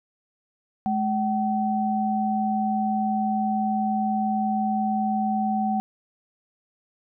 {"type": "tone pair together", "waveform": "sine", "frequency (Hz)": [212.7, 761.5], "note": ["G#3", "F#5"], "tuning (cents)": [42, 50], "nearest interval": "octave + minor seventh", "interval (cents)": 2208, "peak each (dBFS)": -24, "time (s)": [0.86, 5.8], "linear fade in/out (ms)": 0, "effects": []}